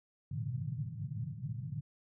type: band-pass noise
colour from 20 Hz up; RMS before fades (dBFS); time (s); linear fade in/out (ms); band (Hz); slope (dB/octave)
white; -39; 0.31-1.81; 5; 110 to 150; 48
effects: none